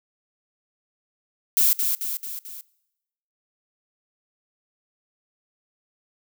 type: noise with echo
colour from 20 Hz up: violet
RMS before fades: -18 dBFS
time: 1.57-1.73 s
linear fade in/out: 0 ms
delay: 220 ms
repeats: 4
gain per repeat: -5 dB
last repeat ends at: 2.61 s
effects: noise-tail reverb RT60 0.9 s tail -22 dB re dry